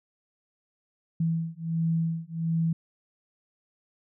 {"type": "beating tone pair", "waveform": "sine", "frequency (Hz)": [163.6, 165], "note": ["E3", "E3"], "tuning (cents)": [-13, 2], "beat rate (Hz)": 1.4, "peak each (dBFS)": -28, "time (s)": [1.2, 2.73], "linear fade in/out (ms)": 5, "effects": []}